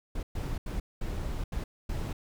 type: noise bursts at uneven times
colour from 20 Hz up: brown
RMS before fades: -33 dBFS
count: 6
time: 0.15-0.23 / 0.35-0.58 / 0.66-0.8 / 1.01-1.44 / 1.52-1.64 / 1.89-2.13 s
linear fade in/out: 5 ms
effects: none